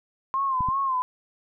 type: tone with vibrato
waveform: sine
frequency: 1053 Hz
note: C6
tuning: 11 cents sharp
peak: -22 dBFS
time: 0.34-1.02 s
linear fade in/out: 0 ms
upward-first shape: sine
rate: 2.7 Hz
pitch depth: 79 cents each way
type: clicks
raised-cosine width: 5 ms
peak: -20 dBFS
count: 2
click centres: 0.607 / 0.687 s
effects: none